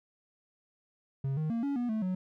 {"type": "tone with pitch steps", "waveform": "triangle", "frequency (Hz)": [135.8, 155.5, 231, 281.5, 242.6, 218.4, 184.7], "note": ["C#3", "D#3", "A#3", "C#4", "B3", "A3", "F#3"], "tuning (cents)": [-35, -1, -16, 27, -31, -13, -3], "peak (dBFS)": -27, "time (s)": [1.24, 2.15], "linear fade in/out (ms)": 5, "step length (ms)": 130, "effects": []}